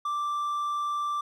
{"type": "tone", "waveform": "triangle", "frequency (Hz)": 1174.7, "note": "D6", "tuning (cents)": 0, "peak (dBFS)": -25, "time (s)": [0.05, 1.21], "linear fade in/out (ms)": 5, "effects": []}